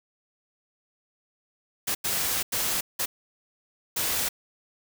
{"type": "noise bursts at uneven times", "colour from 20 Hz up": "white", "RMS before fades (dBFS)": -27, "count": 5, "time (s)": [[1.87, 1.95], [2.04, 2.43], [2.52, 2.81], [2.99, 3.06], [3.96, 4.29]], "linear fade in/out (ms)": 10, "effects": []}